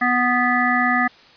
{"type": "harmonic tone", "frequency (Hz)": 246.9, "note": "B3", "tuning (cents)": 0, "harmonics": [1, 3, 5, 7, 8], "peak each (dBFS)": [-22, -22, -22, -22, -22], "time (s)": [0.01, 1.08], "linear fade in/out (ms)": 10, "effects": ["white hiss -48 dBFS RMS until 1.36 s", "resampled to 11025 Hz"]}